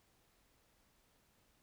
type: silence
effects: pink hiss -73 dBFS RMS until 1.62 s